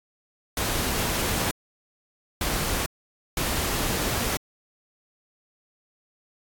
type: noise bursts at uneven times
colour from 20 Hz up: pink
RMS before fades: -26 dBFS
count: 3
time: 0.57-1.51 / 2.41-2.86 / 3.37-4.37 s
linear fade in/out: 2 ms
effects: AAC 64 kbps